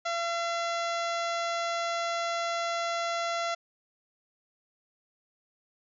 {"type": "harmonic tone", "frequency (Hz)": 680, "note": "F5", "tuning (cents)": -46, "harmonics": [1, 2, 3, 4, 5, 6, 7, 8, 9, 10], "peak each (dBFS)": [-31, -33, -38, -44, -42, -43, -48, -48, -48, -49], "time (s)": [0.05, 3.55], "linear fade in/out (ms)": 10, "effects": []}